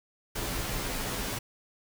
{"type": "noise with comb filter", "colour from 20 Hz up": "pink", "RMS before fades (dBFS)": -33, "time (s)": [0.35, 1.39], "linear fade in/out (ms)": 10, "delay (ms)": 13, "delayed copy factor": -1, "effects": []}